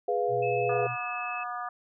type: chord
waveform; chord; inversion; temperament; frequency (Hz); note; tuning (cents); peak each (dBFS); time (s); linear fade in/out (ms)
sine; F diminished; first; equal; 415.3 / 493.9 / 698.5; Ab4 / Cb5 / F5; 0 / 0 / 0; -29; 0.08-0.87; 5
type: tone with vibrato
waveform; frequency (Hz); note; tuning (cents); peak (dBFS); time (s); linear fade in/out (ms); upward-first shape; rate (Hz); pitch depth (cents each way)
sine; 123.5; B2; 0; -36; 0.28-0.97; 50; sine; 17; 10
type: tone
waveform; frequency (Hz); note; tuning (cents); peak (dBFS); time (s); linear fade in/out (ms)
sine; 2597; E7; -26; -35; 0.42-1.44; 10
type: harmonic tone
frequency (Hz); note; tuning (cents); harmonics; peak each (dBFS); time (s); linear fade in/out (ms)
242.3; B3; -33; 3 / 4 / 5 / 6 / 7; -36 / -44 / -35 / -45 / -44; 0.69-1.69; 5
effects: none